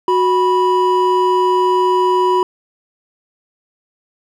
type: tone pair together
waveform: triangle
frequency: 368.1 / 982.7 Hz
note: F#4 / B5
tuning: -9 / -9 cents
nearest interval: octave + perfect fourth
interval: 1700 cents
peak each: -12 dBFS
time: 0.08-2.43 s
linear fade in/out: 2 ms
effects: none